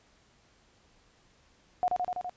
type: tone with echo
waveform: sine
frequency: 723 Hz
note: F#5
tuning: 40 cents flat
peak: -23 dBFS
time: 1.83-1.88 s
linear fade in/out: 0 ms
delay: 83 ms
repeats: 5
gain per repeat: -2 dB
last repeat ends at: 2.295 s
effects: pink hiss -64 dBFS RMS until 2.36 s + resampled to 16000 Hz